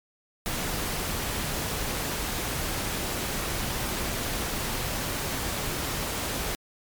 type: noise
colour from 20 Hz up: pink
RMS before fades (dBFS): -30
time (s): 0.46-6.55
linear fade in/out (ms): 0
effects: MP3 96 kbps